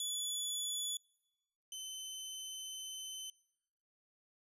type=tone pair in turn; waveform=20% pulse; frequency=3431 / 3057 Hz; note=A7 / G7; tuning=-44 / -44 cents; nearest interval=major second; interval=200 cents; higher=first; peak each=-31 / -38 dBFS; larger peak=first; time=0-0.97 / 1.72-3.3 s; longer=second; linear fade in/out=2 ms; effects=noise-tail reverb RT60 1.0 s tail -26 dB re dry + resampled to 32000 Hz